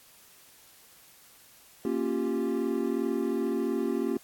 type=chord; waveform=triangle; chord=G half-diminished seventh; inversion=first; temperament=equal with one note detuned; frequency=233.1 / 275 / 349.2 / 392 Hz; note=Bb3 / Db4 / F4 / G4; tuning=0 / -14 / 0 / 0 cents; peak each=-30 dBFS; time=1.85-4.17 s; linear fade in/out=2 ms; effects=white hiss -56 dBFS RMS until 4.23 s + AAC 64 kbps